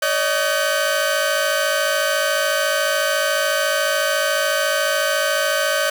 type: tone cluster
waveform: sawtooth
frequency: 568 / 622 / 1528 Hz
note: C#5 / D#5 / G6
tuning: +42 / -1 / -45 cents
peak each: -18 dBFS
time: 0.02-5.9 s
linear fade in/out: 5 ms
effects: none

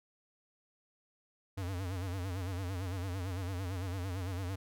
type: tone with vibrato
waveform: square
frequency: 92.5 Hz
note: F#2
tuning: in tune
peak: -36 dBFS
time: 1.57-4.56 s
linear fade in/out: 10 ms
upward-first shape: sine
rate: 8.9 Hz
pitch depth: 110 cents each way
effects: none

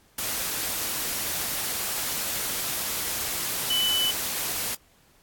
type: tone in noise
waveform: sine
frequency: 2996 Hz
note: F#7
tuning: 21 cents sharp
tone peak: -22 dBFS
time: 3.7-4.11 s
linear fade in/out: 5 ms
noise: white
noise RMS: -29 dBFS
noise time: 0.18-4.75 s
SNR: +4 dB
effects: pink hiss -60 dBFS RMS until 5.22 s + AAC 64 kbps

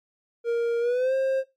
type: tone with pitch glide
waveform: triangle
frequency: 468.3 to 531.8 Hz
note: A#4 to C5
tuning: +8 to +28 cents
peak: -19 dBFS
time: 0.44-1.44 s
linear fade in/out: 50 ms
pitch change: +220 cents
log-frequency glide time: 0.8-1.14 s
effects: noise-tail reverb RT60 0.2 s tail -17 dB re dry + MP3 96 kbps

